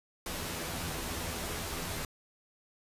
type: noise with comb filter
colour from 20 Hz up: pink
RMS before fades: -37 dBFS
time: 0.26-2.05 s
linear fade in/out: 2 ms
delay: 12 ms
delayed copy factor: +0.55
effects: resampled to 32000 Hz